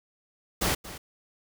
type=noise with echo; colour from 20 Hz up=pink; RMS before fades=-26 dBFS; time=0.61-0.75 s; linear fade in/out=10 ms; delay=230 ms; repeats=1; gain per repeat=-15 dB; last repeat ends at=0.98 s; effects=none